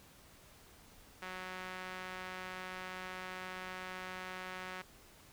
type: tone with band-pass filter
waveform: sawtooth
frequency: 184.7 Hz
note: F#3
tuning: 3 cents flat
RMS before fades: -45 dBFS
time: 1.22-4.82 s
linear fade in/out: 5 ms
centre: 1800 Hz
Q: 1.1
effects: pink hiss -60 dBFS RMS until 5.32 s